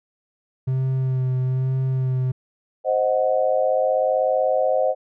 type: tone with vibrato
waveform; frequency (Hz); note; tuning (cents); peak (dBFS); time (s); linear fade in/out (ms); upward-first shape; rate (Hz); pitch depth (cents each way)
triangle; 130; C3; -11; -17; 0.67-2.32; 10; sine; 1.1; 22
type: chord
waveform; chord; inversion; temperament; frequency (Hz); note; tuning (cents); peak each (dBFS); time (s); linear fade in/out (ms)
sine; C diminished; none; equal with one note detuned; 523.3 / 624.1 / 740; C5 / Eb5 / Gb5; 0 / +5 / 0; -20 / -21 / -24; 2.84-4.95; 50
effects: none